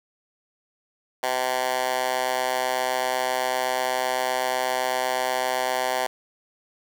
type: tone with high-pass filter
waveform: 10% pulse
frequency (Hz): 127.9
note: C3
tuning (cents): -39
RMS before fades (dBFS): -25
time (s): 1.23-6.07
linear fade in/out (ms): 5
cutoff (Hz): 750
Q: 1.5
effects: none